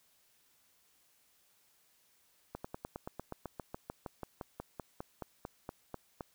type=slowing click train; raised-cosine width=1 ms; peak=-26 dBFS; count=23; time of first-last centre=2.55-6.208 s; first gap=95 ms; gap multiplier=1.05; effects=white hiss -70 dBFS RMS until 6.34 s